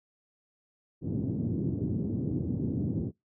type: band-pass noise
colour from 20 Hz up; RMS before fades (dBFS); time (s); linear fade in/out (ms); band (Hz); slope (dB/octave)
pink; -31; 1.01-3.12; 50; 100 to 320; 24
effects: noise-tail reverb RT60 0.2 s tail -26 dB re dry